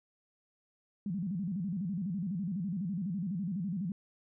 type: tone with vibrato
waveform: sine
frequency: 185 Hz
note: F#3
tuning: in tune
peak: -32 dBFS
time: 1.06-3.92 s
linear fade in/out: 2 ms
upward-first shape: square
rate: 12 Hz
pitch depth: 170 cents each way
effects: none